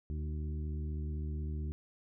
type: harmonic tone with a mistuned harmonic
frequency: 75.8 Hz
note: D#2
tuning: 45 cents flat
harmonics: 1 / 2 / 3 / 4 / 5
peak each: -35 / -43 / -48 / -51 / -53 dBFS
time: 0.1-1.72 s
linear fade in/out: 0 ms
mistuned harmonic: 4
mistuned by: +20 cents
effects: none